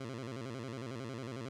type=tone with vibrato; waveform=15% pulse; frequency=123.47 Hz; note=B2; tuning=in tune; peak=-34 dBFS; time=0-1.49 s; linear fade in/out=5 ms; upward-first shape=square; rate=11 Hz; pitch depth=140 cents each way; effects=low-pass 7000 Hz 12 dB/octave